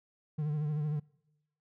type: tone with vibrato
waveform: triangle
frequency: 150.4 Hz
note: D3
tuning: 42 cents sharp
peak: -28 dBFS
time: 0.38-1 s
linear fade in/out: 10 ms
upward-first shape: triangle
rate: 13 Hz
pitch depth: 61 cents each way
effects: noise-tail reverb RT60 0.9 s tail -24 dB re dry